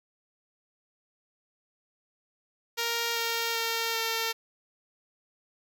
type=tone with pitch steps; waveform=5% pulse; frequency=466.2 / 461.9 / 457.7 / 453.5 Hz; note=A#4 / A#4 / A#4 / A#4; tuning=0 / -16 / -32 / -48 cents; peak=-16 dBFS; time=2.77-4.33 s; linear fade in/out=20 ms; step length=390 ms; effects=none